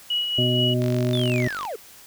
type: tone with tremolo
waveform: sine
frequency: 2918 Hz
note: F#7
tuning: 25 cents flat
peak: -20 dBFS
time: 0.1-0.74 s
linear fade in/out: 5 ms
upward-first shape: sine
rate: 4.2 Hz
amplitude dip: 40%
type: harmonic tone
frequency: 123.47 Hz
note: B2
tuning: in tune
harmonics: 1 / 2 / 3 / 5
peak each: -22 / -25 / -27 / -29 dBFS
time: 0.38-1.48 s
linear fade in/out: 5 ms
type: click train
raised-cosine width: 0.2 ms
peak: -17 dBFS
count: 41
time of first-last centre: 0.82-1.652 s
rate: 48.1 Hz
type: linear sweep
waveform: triangle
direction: down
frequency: 3630 to 391.1 Hz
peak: -26 dBFS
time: 1.13-1.76 s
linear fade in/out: 5 ms
effects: white hiss -47 dBFS RMS until 2.06 s